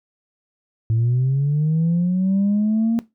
sine linear sweep, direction up, 110 to 232.3 Hz, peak -14 dBFS, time 0.9-2.99 s, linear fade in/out 0 ms, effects noise-tail reverb RT60 0.2 s tail -19 dB re dry + tanh soft clip ceiling -13 dBFS

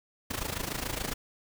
pink noise with amplitude modulation, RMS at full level -31 dBFS, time 0.3-1.14 s, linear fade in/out 10 ms, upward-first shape sine, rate 27 Hz, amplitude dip 80%, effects none

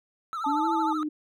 triangle tone with vibrato, 1275 Hz, D#6, 42 cents sharp, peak -28 dBFS, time 0.33-1.03 s, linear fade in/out 0 ms, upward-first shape triangle, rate 13 Hz, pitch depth 130 cents each way
sine tone, 875 Hz, A5, 10 cents flat, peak -25 dBFS, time 0.44-0.93 s, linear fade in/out 5 ms
sine exponential two-way sweep, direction up then down, 277.2 to 332.5 to 300.7 Hz, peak -27 dBFS, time 0.46-1.09 s, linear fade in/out 10 ms, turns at 0.69 s
effects none

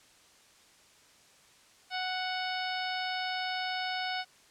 harmonic tone, 740 Hz, F#5, in tune, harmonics 1 / 2 / 3 / 4 / 5 / 6 / 7, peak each -35 / -38 / -40 / -41 / -42 / -43 / -43 dBFS, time 1.9-4.25 s, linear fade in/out 50 ms, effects white hiss -60 dBFS RMS until 4.5 s + low-pass 8000 Hz 12 dB/octave

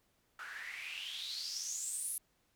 white noise with band-pass filter sweep, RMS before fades -42 dBFS, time 0.39-2.18 s, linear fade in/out 2 ms, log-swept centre 1400 to 11000 Hz, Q 7.2, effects pink hiss -75 dBFS RMS until 2.55 s

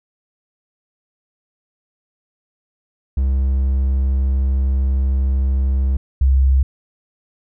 triangle / sine tone pair in turn, 66.5 / 66.5 Hz, C2 / C2, +29 / +29 cents, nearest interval unison, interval 0 cents, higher neither, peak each -12 / -10 dBFS, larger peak second, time 3.17-5.97 / 6.21-6.63 s, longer first, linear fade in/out 5 ms, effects none

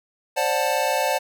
square chord, D dominant seventh, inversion third, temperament just, 528.6 / 587.3 / 734.2 / 881 Hz, C5 / D5 / F#5 / A5, +18 / 0 / -14 / +2 cents, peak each -27 / -26 / -27 / -26 dBFS, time 0.36-1.19 s, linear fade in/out 20 ms, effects none

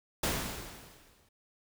pink noise with exponential decay, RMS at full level -29 dBFS, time 0.23-1.29 s, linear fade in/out 5 ms, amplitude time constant 230 ms, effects none

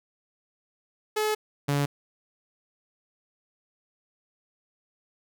sawtooth tone pair in turn, 428 / 142.83 Hz, A4 / D3, -48 / -48 cents, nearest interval octave + perfect fifth, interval 1900 cents, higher first, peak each -20 / -19 dBFS, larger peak second, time 1.16-1.35 / 1.68-1.86 s, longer first, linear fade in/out 10 ms, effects none

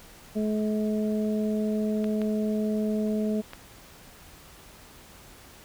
harmonic tone, 213.8 Hz, A3, 49 cents flat, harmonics 1 / 2 / 3, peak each -25 / -31 / -35 dBFS, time 0.35-3.42 s, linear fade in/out 20 ms
clicks, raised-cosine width 0.3 ms, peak -23 dBFS, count 3, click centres 2.043 / 2.217 / 3.534 s
effects pink hiss -50 dBFS RMS until 5.64 s

